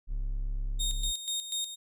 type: tone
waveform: triangle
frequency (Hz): 34.39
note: C#1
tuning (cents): -13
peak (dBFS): -27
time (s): 0.07-1.13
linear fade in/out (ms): 50
type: tone with tremolo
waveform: 25% pulse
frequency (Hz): 3700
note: A#7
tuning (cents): -14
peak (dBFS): -26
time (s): 0.79-1.76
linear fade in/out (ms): 20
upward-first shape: square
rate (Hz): 4.1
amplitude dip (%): 65
effects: none